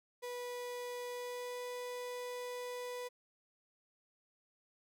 35% pulse tone with pitch glide, 490 to 493.4 Hz, B4 to B4, -14 to -2 cents, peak -39 dBFS, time 0.22-3.09 s, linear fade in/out 20 ms, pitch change +12 cents, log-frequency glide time 1.1-1.61 s, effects none

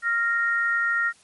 sine tone pair together, 1394 / 1860.8 Hz, F6 / A#6, -4 / -4 cents, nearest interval perfect fourth, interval 500 cents, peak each -23 dBFS, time 0.02-1.13 s, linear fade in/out 50 ms, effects white hiss -56 dBFS RMS until 1.23 s + MP3 48 kbps

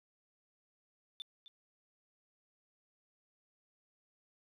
sine tone with echo, 3548 Hz, A7, 14 cents sharp, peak -39 dBFS, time 1.2-1.22 s, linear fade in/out 0 ms, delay 260 ms, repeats 1, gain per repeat -14 dB, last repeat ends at 1.48 s, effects tanh soft clip ceiling -38 dBFS

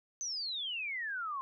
sine exponential sweep, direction down, 6272 to 1043 Hz, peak -35 dBFS, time 0.21-1.41 s, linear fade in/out 0 ms, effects none

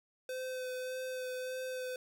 square tone with vibrato, 511 Hz, C5, 41 cents flat, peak -38 dBFS, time 0.29-1.96 s, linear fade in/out 2 ms, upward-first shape sine, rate 1.7 Hz, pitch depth 14 cents each way, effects none

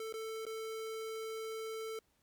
square tone with dropouts, 443.1 Hz, A4, 12 cents sharp, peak -40 dBFS, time 0-1.99 s, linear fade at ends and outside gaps 2 ms, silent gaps 0.126-0.139 / 0.453-0.465 s, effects pink hiss -75 dBFS RMS until 2.22 s + MP3 96 kbps

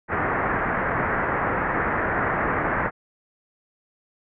white low-pass noise, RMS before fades -24 dBFS, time 0.08-2.91 s, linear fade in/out 50 ms, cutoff 1900 Hz, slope 48 dB/octave, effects none

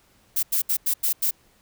violet noise bursts at uneven times, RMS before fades -22 dBFS, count 6, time 0.36-0.43 / 0.52-0.62 / 0.69-0.77 / 0.86-0.94 / 1.03-1.13 / 1.22-1.31 s, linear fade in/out 10 ms, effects pink hiss -60 dBFS RMS until 1.61 s

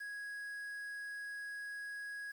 triangle tone with quantisation, 1661.2 Hz, G#6, in tune, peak -40 dBFS, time 0-2.32 s, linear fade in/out 10 ms, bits 10, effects none

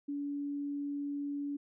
sine tone, 285.8 Hz, D4, 47 cents flat, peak -34 dBFS, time 0.08-1.57 s, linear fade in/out 10 ms, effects none

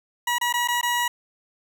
20% pulse tone with dropouts, 964 Hz, B5, 42 cents flat, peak -16 dBFS, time 0.27-1.08 s, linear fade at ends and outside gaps 5 ms, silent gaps 0.384-0.412 / 0.527-0.538 / 0.676-0.684 / 0.813-0.829 s, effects none

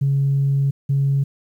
sine tone pair in turn, 138.59 / 138.59 Hz, C#3 / C#3, 0 / 0 cents, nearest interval unison, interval 0 cents, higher neither, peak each -14 / -14 dBFS, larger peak neither, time 0.01-0.71 / 0.89-1.24 s, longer first, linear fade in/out 10 ms, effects tanh soft clip ceiling -11 dBFS + 9-bit

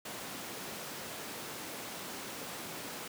pink high-pass noise, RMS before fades -43 dBFS, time 0.05-3.08 s, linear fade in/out 5 ms, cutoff 200 Hz, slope 12 dB/octave, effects none

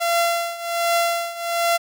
sawtooth tone with tremolo, 683 Hz, F5, 39 cents flat, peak -12 dBFS, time 0-1.78 s, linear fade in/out 20 ms, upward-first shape triangle, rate 1.3 Hz, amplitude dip 85%, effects none

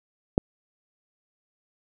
click, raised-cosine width 2 ms, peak -5 dBFS, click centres 0.379 s, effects none

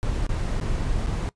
brown noise with dropouts, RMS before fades -25 dBFS, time 0.03-1.29 s, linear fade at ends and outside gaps 0 ms, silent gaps 0.265-0.292 / 0.599-0.612 / 1.062-1.07 s, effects noise-tail reverb RT60 0.1 s tail -19 dB re dry + resampled to 22050 Hz

